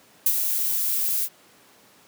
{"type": "noise with ADSR envelope", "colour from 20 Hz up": "violet", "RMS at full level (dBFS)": -18, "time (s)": [0.26, 1.29], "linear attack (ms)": 5, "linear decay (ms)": 59, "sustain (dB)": -6, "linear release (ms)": 58, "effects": ["pink hiss -54 dBFS RMS until 2.07 s", "high-pass 200 Hz 12 dB/octave"]}